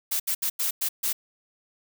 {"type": "noise bursts at uneven times", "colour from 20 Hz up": "blue", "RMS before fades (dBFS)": -26, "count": 6, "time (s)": [[0.11, 0.2], [0.27, 0.35], [0.42, 0.5], [0.59, 0.71], [0.81, 0.89], [1.03, 1.13]], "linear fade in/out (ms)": 10, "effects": []}